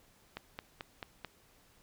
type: click train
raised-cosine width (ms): 0.3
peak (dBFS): -24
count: 5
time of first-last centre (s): 0.37-1.247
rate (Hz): 4.56
effects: pink hiss -65 dBFS RMS until 1.82 s